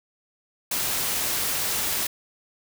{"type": "noise", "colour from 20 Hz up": "white", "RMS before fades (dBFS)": -26, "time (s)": [0.71, 2.07], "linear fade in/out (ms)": 5, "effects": []}